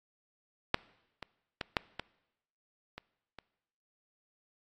clicks, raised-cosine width 0.3 ms, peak -8 / -24 / -17 / -10 / -19 / -26 / -29 dBFS, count 7, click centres 0.744 / 1.227 / 1.612 / 1.768 / 1.996 / 2.98 / 3.387 s, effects noise-tail reverb RT60 0.9 s tail -23 dB re dry + AAC 32 kbps

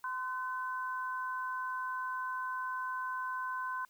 sine tone pair together, 1028 / 1514.9 Hz, C6 / F#6, -31 / +40 cents, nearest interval perfect fifth, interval 671 cents, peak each -36 / -39 dBFS, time 0.04-3.85 s, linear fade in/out 2 ms, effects white hiss -69 dBFS RMS until 3.89 s

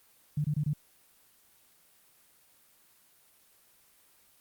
sine tone bursts, 148.7 Hz, D3, 22 cents sharp, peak -26 dBFS, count 4, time 0.37-0.734 s, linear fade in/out 5 ms, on 73 ms, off 24 ms, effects white hiss -63 dBFS RMS until 4.4 s + Opus 24 kbps

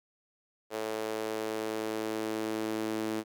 sawtooth tone with high-pass filter sweep, 109.4 Hz, A2, 9 cents flat, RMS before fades -34 dBFS, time 0.7-3.24 s, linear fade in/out 50 ms, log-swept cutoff 470 to 300 Hz, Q 2.6, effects none

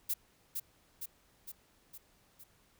violet noise with echo, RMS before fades -33 dBFS, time 0.09-0.14 s, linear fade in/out 10 ms, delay 460 ms, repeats 5, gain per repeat -4 dB, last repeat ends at 2.44 s, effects pink hiss -68 dBFS RMS until 2.79 s

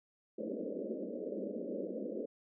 white band-pass noise, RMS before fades -40 dBFS, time 0.38-2.26 s, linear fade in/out 10 ms, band 190 to 580 Hz, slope 96 dB/octave, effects none

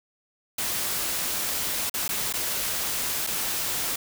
white noise with dropouts, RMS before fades -28 dBFS, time 0.58-3.96 s, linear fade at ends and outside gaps 5 ms, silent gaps 1.897-1.94 / 2.08-2.09 / 2.327-2.337 / 3.267-3.271 s, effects none

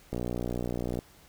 click train, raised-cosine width 2 ms, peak -19 dBFS, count 53, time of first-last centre 0.13-0.99 s, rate 60.5 Hz, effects pink hiss -57 dBFS RMS until 1.28 s

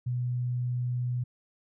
sine tone, 123.47 Hz, B2, in tune, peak -27 dBFS, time 0.06-1.24 s, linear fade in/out 10 ms, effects none

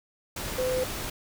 sine tone in noise, 510 Hz, C5, 44 cents flat, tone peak -25 dBFS, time 0.58-0.84 s, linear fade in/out 5 ms, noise pink, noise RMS -34 dBFS, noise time 0.36-1.1 s, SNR +6 dB, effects none

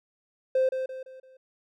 triangle tone with echo, 521 Hz, C5, 7 cents flat, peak -17 dBFS, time 0.55-0.69 s, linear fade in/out 5 ms, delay 170 ms, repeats 4, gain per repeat -8 dB, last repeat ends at 1.37 s, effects tanh soft clip ceiling -16 dBFS

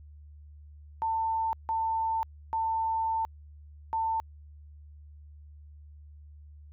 sine tone bursts at uneven times, 895 Hz, A5, 29 cents sharp, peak -26 dBFS, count 4, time 1.02-1.53 / 1.69-2.23 / 2.53-3.25 / 3.93-4.2 s, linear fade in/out 0 ms, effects added 74 Hz sine -47 dBFS peak until 6.72 s

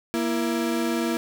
35% pulse tone pair together, 236.1 / 333.9 Hz, A#3 / E4, +22 / +22 cents, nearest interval tritone, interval 600 cents, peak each -24 dBFS, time 0.14-1.17 s, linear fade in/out 0 ms, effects none

